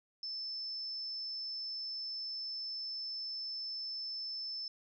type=tone; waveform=sine; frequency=5274 Hz; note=E8; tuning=in tune; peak=-38 dBFS; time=0.23-4.68 s; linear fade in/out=2 ms; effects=none